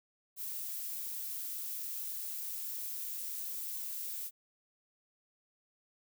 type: noise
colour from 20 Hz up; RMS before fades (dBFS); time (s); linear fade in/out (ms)
violet; -40; 0.36-4.31; 50
effects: none